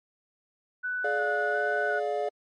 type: tone with vibrato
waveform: sine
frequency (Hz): 1480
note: F#6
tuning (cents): 0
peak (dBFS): -28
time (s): 0.83-2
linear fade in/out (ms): 20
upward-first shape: square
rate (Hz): 1.4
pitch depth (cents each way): 13
type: chord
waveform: triangle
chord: D diminished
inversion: second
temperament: just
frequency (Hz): 422.9 / 587.3 / 704.8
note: Ab4 / D5 / F5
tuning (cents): +31 / 0 / +16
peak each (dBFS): -29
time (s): 1.04-2.29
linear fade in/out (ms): 5
effects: MP3 48 kbps